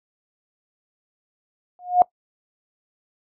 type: tone with exponential growth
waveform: sine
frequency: 719 Hz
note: F#5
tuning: 50 cents flat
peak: -7 dBFS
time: 1.79-2.02 s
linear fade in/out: 1 ms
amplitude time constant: 49 ms
effects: noise-tail reverb RT60 0.1 s tail -22 dB re dry